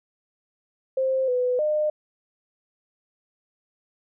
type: tone with pitch steps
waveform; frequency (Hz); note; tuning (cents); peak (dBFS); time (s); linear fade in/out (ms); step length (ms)
sine; 526 / 498.5 / 607; C5 / B4 / D#5; +9 / +16 / -43; -20; 0.97-1.9; 5; 310
effects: none

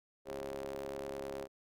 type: ring-modulated tone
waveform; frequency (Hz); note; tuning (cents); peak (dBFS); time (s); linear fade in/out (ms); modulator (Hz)
sawtooth; 69.3; C#2; 0; -33; 0.25-1.48; 50; 470
effects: none

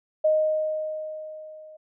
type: tone with level ramp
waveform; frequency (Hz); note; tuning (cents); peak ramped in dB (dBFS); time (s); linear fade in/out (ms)
sine; 621; D#5; -3; -16 to -43; 0.24-1.77; 10
effects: none

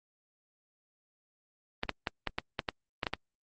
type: clicks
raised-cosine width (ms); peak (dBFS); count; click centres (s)
0.3; -14; 10; 1.834 / 1.893 / 2.072 / 2.273 / 2.385 / 2.592 / 2.688 / 3.032 / 3.068 / 3.136
effects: Opus 24 kbps

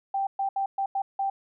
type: tone bursts at uneven times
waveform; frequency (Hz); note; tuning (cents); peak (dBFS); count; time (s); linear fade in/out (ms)
sine; 784; G5; 0; -24; 6; 0.14-0.27 / 0.39-0.49 / 0.56-0.66 / 0.78-0.86 / 0.95-1.02 / 1.19-1.3; 5
effects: none

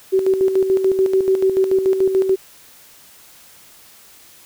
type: tone with tremolo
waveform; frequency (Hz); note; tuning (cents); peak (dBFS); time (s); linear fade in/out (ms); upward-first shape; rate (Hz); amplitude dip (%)
sine; 381.3; G4; -48; -11; 0.12-2.36; 20; square; 6.9; 55
effects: white hiss -46 dBFS RMS until 4.45 s

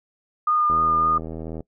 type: tone with vibrato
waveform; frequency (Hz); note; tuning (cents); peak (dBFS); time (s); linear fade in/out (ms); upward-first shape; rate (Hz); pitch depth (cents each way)
sine; 1217; D#6; -39; -17; 0.47-1.18; 5; triangle; 3.6; 17
type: click train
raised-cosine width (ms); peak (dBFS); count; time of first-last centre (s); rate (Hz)
2; -20; 74; 0.7-1.606; 80.6
effects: noise-tail reverb RT60 0.1 s tail -21 dB re dry

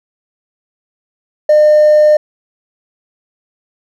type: tone with hard clipping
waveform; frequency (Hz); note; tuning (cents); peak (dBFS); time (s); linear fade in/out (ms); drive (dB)
triangle; 605; D#5; -49; -4; 1.49-2.17; 5; 2
effects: none

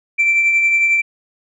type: tone with tremolo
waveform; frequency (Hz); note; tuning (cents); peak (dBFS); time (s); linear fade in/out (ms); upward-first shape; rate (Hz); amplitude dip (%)
sine; 2343; D7; -5; -8; 0.18-1.02; 20; triangle; 11; 45
effects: tanh soft clip ceiling -8 dBFS

